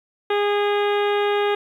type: harmonic tone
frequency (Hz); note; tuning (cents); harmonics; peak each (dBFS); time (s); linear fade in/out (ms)
410.2; G#4; -21; 1 / 2 / 3 / 4 / 5 / 6 / 7 / 8 / 9; -19 / -25 / -29 / -31 / -33 / -35 / -36 / -37 / -38; 0.3-1.55; 5
effects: 9-bit